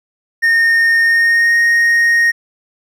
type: tone with pitch glide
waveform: triangle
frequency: 1836 to 1862.7 Hz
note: A#6 to A#6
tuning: -27 to -2 cents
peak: -7 dBFS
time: 0.42-2.32 s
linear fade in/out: 20 ms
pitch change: +25 cents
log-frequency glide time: 1.03-1.58 s
effects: none